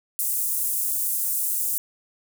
pink high-pass noise, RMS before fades -25 dBFS, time 0.19-1.78 s, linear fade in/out 0 ms, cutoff 9100 Hz, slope 24 dB/octave, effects none

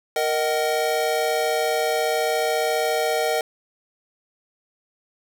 square chord, D# minor, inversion second, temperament equal with one note detuned, 466.2 / 622.3 / 756.8 Hz, A#4 / D#5 / F#5, 0 / 0 / +39 cents, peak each -25 / -25 / -26 dBFS, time 0.16-3.41 s, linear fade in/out 2 ms, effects none

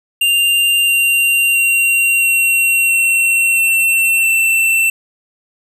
square tone with pitch steps, 2789 / 2771 / 2754 / 2736 / 2719 / 2702 / 2685 Hz, F7 / F7 / F7 / F7 / F7 / E7 / E7, -3 / -14 / -25 / -36 / -47 / +42 / +31 cents, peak -11 dBFS, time 0.21-4.9 s, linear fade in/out 5 ms, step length 670 ms, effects none

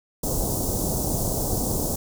pink band-stop noise, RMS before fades -25 dBFS, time 0.23-1.96 s, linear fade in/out 5 ms, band 760 to 6100 Hz, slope 24 dB/octave, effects none

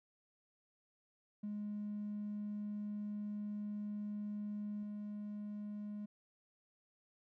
triangle tone with level steps, 208 Hz, G#3, 3 cents sharp, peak -36 / -39 dBFS, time 1.43-6.06 s, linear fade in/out 10 ms, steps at 4.83 s, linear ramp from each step 2 ms, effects tanh soft clip ceiling -36 dBFS

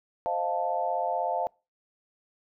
sine chord, F dominant seventh, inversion second, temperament equal, 523.3 / 622.3 / 698.5 / 880 Hz, C5 / Eb5 / F5 / A5, 0 / 0 / 0 / 0 cents, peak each -34 / -33 / -29 / -31 dBFS, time 0.26-1.47 s, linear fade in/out 0 ms, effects noise-tail reverb RT60 0.3 s tail -26 dB re dry

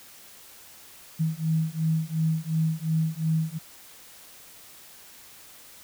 sine beating tone pair, 158.6 / 161.4 Hz, D#3 / E3, +33 / -36 cents, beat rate 2.8 Hz, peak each -26 dBFS, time 1.19-3.59 s, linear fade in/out 20 ms, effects white hiss -49 dBFS RMS until 5.83 s

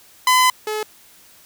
sawtooth tone pair in turn, 1013 / 428.3 Hz, B5 / A4, +44 / -47 cents, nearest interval octave + minor third, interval 1491 cents, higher first, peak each -8 / -18 dBFS, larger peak first, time 0.27-0.5 / 0.67-0.83 s, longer first, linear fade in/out 2 ms, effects white hiss -49 dBFS RMS until 1.45 s

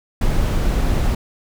brown noise, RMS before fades -17 dBFS, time 0.21-1.15 s, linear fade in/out 5 ms, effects none

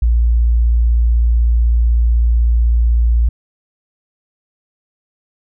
sine tone, 58 Hz, A#1, 8 cents flat, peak -9 dBFS, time 0.02-3.29 s, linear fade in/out 5 ms, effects none

